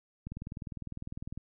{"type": "click train", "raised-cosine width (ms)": 5, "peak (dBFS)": -27, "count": 23, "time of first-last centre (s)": [0.27, 1.376], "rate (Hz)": 19.9, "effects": []}